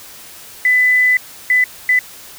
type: tone bursts at uneven times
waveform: sine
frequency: 2000 Hz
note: B6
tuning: 21 cents sharp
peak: -9 dBFS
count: 3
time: 0.65-1.17 / 1.5-1.64 / 1.89-1.99 s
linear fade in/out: 2 ms
effects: white hiss -37 dBFS RMS until 2.38 s